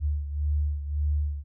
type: beating tone pair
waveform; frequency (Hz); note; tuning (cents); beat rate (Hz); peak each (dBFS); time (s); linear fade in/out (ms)
sine; 73.42 / 75.22; D2 / D2; 0 / +42; 1.8; -25 / -31; 0-1.44; 50
effects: none